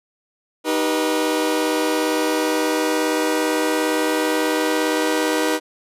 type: chord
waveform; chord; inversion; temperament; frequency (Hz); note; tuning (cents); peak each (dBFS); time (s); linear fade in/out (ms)
sawtooth; Eb augmented; none; just; 311.1 / 388.9 / 486.1; Eb4 / G4 / B4; 0 / -14 / -28; -17 / -22 / -18; 0.64-5.6; 50
effects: resampled to 32000 Hz